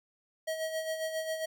square tone with tremolo, 638 Hz, D#5, 43 cents sharp, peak -31 dBFS, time 0.47-1.46 s, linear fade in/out 10 ms, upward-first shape sine, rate 7.4 Hz, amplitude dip 55%, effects none

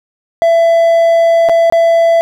triangle tone with dropouts, 668 Hz, E5, 23 cents sharp, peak -4 dBFS, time 0.42-2.21 s, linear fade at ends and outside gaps 0 ms, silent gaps 1.488-1.495 / 1.7-1.724 s, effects none

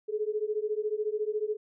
sine beating tone pair, 418.9 / 432.9 Hz, G#4 / A4, +15 / -28 cents, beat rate 14 Hz, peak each -31 dBFS, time 0.08-1.57 s, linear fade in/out 20 ms, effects none

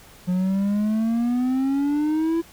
triangle exponential sweep, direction up, 178.6 to 336.7 Hz, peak -17 dBFS, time 0.27-2.42 s, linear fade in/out 20 ms, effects pink hiss -48 dBFS RMS until 2.52 s

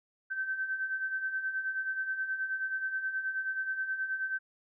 sine beating tone pair, 1538 / 1547.4 Hz, G6 / G6, -33 / -23 cents, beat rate 9.4 Hz, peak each -39 / -32 dBFS, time 0.3-4.39 s, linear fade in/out 20 ms, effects none

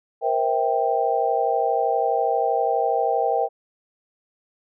sine chord, C dominant seventh, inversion third, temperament just, 470.9 / 523.3 / 654.1 / 784.9 Hz, Bb4 / C5 / E5 / G5, +18 / 0 / -14 / +2 cents, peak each -24 / -27 / -25 / -22 dBFS, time 0.21-3.49 s, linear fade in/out 50 ms, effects none

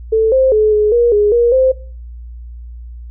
sine tone with pitch steps, 442.7 / 525 / 429.2 / 422.4 / 475.5 / 415.3 / 474.4 / 521 Hz, A4 / C5 / A4 / G#4 / A#4 / G#4 / A#4 / C5, +11 / +6 / -43 / +29 / +34 / 0 / +30 / -7 cents, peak -8 dBFS, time 0.12-1.72 s, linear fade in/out 10 ms, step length 200 ms, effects noise-tail reverb RT60 0.4 s tail -20 dB re dry + added 59 Hz sine -28 dBFS peak until 3.1 s

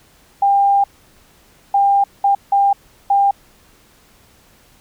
sine tone bursts at uneven times, 798 Hz, G5, 31 cents sharp, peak -10 dBFS, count 5, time 0.42-0.84 / 1.74-2.04 / 2.24-2.35 / 2.52-2.73 / 3.1-3.31 s, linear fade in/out 5 ms, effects pink hiss -51 dBFS RMS until 4.8 s

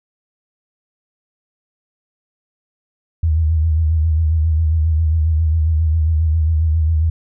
sine tone with vibrato, 79.5 Hz, D#2, 38 cents sharp, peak -12 dBFS, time 3.23-7.1 s, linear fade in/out 5 ms, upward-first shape sine, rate 7.4 Hz, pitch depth 66 cents each way, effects none

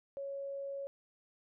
sine tone, 554.4 Hz, C#5, in tune, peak -38 dBFS, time 0.17-0.87 s, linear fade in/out 0 ms, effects none

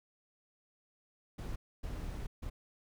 brown noise bursts at uneven times, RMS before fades -40 dBFS, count 3, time 1.38-1.56 / 1.83-2.27 / 2.42-2.5 s, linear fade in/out 10 ms, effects none

